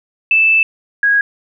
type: tone pair in turn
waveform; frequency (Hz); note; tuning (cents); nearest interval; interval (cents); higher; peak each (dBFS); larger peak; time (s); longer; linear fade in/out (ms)
sine; 2637 / 1648.3; E7 / G#6; 0 / -14; minor sixth; 814; first; -8 / -9; first; 0.31-0.63 / 1.03-1.21; first; 2
effects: none